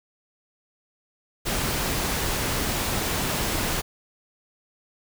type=noise; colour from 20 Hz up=pink; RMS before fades=-26 dBFS; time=1.45-3.82 s; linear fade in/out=20 ms; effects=none